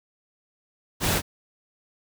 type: noise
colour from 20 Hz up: pink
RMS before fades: -23 dBFS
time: 1-1.22 s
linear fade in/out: 50 ms
effects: none